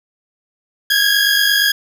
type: tone pair together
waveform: 20% pulse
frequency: 1624 / 1672.6 Hz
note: G#6 / G#6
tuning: -39 / +12 cents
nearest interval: minor second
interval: 51 cents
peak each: -10 dBFS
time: 0.9-1.72 s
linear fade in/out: 5 ms
effects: none